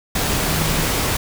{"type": "tone in noise", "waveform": "sine", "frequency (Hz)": 156.3, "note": "D#3", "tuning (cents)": 8, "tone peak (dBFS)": -23, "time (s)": [0.47, 0.87], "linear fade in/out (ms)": 5, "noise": "pink", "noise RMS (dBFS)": -20, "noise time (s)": [0.15, 1.17], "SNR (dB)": -6, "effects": []}